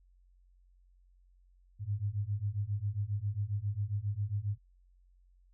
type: beating tone pair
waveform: sine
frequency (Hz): 98.8 / 106.2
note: G2 / G#2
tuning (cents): +14 / +39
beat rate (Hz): 7.4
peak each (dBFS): -35 / -34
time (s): 1.79-4.58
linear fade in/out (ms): 50
effects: added 45 Hz sine -61 dBFS peak until 5.53 s